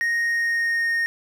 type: tone with pitch glide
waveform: triangle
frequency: 1864.7 to 1848.6 Hz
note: A#6 to A#6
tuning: 0 to -15 cents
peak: -18 dBFS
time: 0.01-1.06 s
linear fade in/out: 0 ms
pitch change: -15 cents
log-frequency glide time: 0.24-0.92 s
effects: none